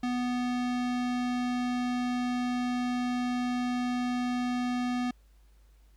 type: tone with low-pass filter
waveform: square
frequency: 246.9 Hz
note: B3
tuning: in tune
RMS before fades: -30 dBFS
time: 0.03-5.11 s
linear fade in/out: 5 ms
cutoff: 5200 Hz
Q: 0.66
effects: added 51 Hz sine -56 dBFS peak until 5.96 s + pink hiss -70 dBFS RMS until 5.96 s